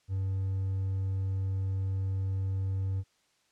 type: tone with hard clipping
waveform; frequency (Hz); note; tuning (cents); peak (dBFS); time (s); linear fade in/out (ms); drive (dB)
triangle; 96; G2; -36; -29; 0.08-3.04; 50; 5
effects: white hiss -70 dBFS RMS until 3.51 s + low-pass 7000 Hz 12 dB/octave